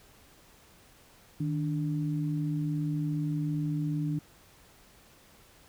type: tone pair together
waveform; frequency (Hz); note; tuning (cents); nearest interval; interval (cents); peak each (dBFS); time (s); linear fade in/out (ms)
sine; 154.8 / 292.2; D#3 / D4; -9 / -9; major seventh; 1100; -29 / -33; 1.4-4.19; 5
effects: pink hiss -58 dBFS RMS until 5.68 s